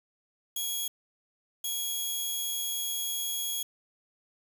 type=tone pair in turn; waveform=10% pulse; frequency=3321 / 3321 Hz; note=G#7 / G#7; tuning=-1 / -1 cents; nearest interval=unison; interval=0 cents; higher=neither; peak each=-22 dBFS; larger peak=neither; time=0.56-0.88 / 1.64-3.63 s; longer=second; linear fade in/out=5 ms; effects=8-bit